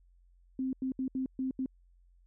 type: tone bursts at uneven times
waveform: sine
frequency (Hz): 261.6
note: C4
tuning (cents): 0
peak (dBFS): -30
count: 6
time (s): 0.59-0.73 / 0.82-0.92 / 0.99-1.08 / 1.15-1.26 / 1.39-1.51 / 1.59-1.66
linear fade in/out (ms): 2
effects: added 44 Hz sine -60 dBFS peak until 2.26 s